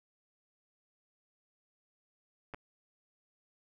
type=clicks; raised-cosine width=0.5 ms; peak=-28 dBFS; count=2; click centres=2.538 / 2.545 s; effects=none